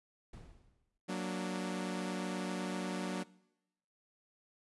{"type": "noise with exponential decay", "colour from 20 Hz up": "brown", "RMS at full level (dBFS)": -46, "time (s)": [0.33, 0.98], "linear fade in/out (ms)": 5, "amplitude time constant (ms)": 140}
{"type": "chord", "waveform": "sawtooth", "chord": "Gb augmented", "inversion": "none", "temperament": "equal", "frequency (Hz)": [185, 233.1, 293.7], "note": ["Gb3", "Bb3", "D4"], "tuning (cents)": [0, 0, 0], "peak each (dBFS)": [-34, -39, -38], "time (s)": [1.08, 3.24], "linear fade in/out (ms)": 20}
{"effects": ["noise-tail reverb RT60 0.9 s tail -22 dB re dry", "resampled to 24000 Hz"]}